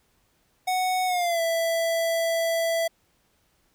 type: tone with pitch glide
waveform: square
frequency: 740 to 663.1 Hz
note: F#5 to E5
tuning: 0 to +10 cents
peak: -23 dBFS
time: 0.67-2.88 s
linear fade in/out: 10 ms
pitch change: -190 cents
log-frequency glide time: 1.06-1.41 s
effects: pink hiss -67 dBFS RMS until 3.74 s